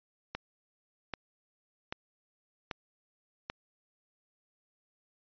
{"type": "click train", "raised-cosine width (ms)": 0.3, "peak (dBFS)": -19, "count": 5, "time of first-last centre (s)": [0.35, 3.5], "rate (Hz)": 1.27, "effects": ["resampled to 11025 Hz"]}